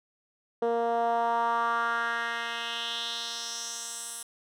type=tone with band-pass filter sweep; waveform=10% pulse; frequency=233.1 Hz; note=A#3; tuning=in tune; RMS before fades=-30 dBFS; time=0.62-4.23 s; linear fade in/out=5 ms; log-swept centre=480 to 9800 Hz; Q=2.7; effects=none